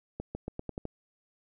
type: accelerating click train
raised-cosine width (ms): 2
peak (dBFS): -22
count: 7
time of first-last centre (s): 0.2-0.854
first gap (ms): 150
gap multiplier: 0.87
effects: none